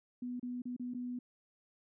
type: tone with dropouts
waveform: sine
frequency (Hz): 246.7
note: B3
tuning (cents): -2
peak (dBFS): -37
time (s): 0.22-1.19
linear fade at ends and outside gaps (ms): 5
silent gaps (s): 0.397-0.428 / 0.62-0.654 / 0.765-0.796 / 0.938-0.946
effects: none